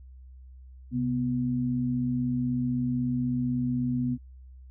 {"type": "tone pair together", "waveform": "sine", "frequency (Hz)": [130.79, 246.9], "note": ["C3", "B3"], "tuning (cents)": [0, 0], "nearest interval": "major seventh", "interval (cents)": 1100, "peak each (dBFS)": [-30, -26], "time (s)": [0.91, 4.18], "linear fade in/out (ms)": 50, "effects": ["added 64 Hz sine -45 dBFS peak until 4.7 s"]}